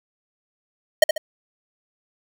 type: tone with echo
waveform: square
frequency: 623 Hz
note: D#5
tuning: 2 cents sharp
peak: -8 dBFS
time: 1.02-1.04 s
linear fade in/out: 5 ms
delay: 70 ms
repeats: 2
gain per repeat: -8 dB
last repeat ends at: 1.18 s
effects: none